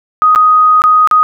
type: tone with dropouts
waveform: sine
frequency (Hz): 1249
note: D#6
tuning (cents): +6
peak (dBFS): -4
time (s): 0.22-1.23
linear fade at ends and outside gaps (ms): 0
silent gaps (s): 0.35-0.359 / 0.819-0.839 / 1.074-1.112
effects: none